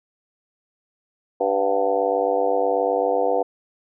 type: harmonic tone with a mistuned harmonic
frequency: 98.7 Hz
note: G2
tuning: 12 cents sharp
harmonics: 3 / 4 / 5 / 6 / 7 / 8 / 9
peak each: -31 / -27 / -21 / -30 / -24 / -27 / -31 dBFS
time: 1.4-3.43 s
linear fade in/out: 10 ms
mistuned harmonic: 8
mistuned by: -69 cents
effects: none